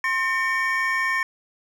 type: tone cluster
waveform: triangle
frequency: 1059 / 1814 / 2259 Hz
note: C6 / A#6 / C#7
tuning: +21 / -48 / +32 cents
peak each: -25 / -21 / -26 dBFS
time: 0.04-1.23 s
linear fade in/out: 2 ms
effects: none